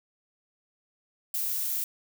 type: noise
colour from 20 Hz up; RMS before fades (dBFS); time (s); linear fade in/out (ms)
violet; -30; 1.34-1.84; 2
effects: none